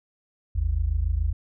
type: tone pair together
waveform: sine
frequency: 52.1 / 79.1 Hz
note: G#1 / D#2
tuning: +6 / +29 cents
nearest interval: perfect fifth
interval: 723 cents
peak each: -24 dBFS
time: 0.55-1.33 s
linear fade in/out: 10 ms
effects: none